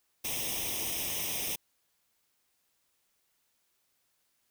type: noise with comb filter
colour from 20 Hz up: white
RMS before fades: -34 dBFS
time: 0.24-1.56 s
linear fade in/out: 10 ms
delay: 0.34 ms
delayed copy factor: +0.85
effects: white hiss -75 dBFS RMS until 4.5 s